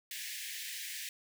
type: high-pass noise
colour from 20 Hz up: pink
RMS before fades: -42 dBFS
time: 0.11-1.09 s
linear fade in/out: 2 ms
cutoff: 1700 Hz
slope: 96 dB/octave
effects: none